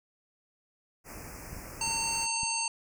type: band-stop noise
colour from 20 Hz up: pink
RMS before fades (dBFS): -44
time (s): 1.04-2.28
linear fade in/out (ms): 50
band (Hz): 2600 to 4900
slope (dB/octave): 96
type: clicks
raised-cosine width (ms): 5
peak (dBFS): -31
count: 4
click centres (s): 1.53 / 1.567 / 1.877 / 2.433
type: harmonic tone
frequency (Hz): 907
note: A#5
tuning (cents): -48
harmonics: 1 / 3 / 5 / 7 / 9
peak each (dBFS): -35 / -35 / -35 / -35 / -35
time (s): 1.81-2.68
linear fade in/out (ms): 2
effects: none